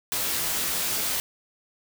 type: noise with comb filter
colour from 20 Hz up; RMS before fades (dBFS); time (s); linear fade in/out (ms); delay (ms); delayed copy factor
white; -27; 0.12-1.2; 0; 18; +0.7
effects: none